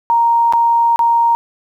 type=tone with dropouts; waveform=sine; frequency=932.3 Hz; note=A#5; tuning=in tune; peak=-9 dBFS; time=0.1-1.35 s; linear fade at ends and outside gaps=0 ms; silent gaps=0.525-0.535 / 0.96-0.992 s; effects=8-bit